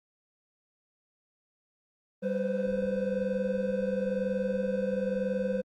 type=tone cluster; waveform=triangle; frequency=195.9 / 501 / 522 Hz; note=G3 / B4 / C5; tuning=-1 / +25 / -4 cents; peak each=-30 dBFS; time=2.22-5.62 s; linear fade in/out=20 ms; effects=Opus 24 kbps